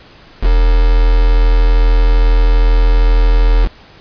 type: tone with quantisation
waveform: sine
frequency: 41.2 Hz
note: E1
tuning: in tune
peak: -6 dBFS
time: 0.41-3.69 s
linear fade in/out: 50 ms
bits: 3
effects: pink hiss -41 dBFS RMS until 4 s + resampled to 11025 Hz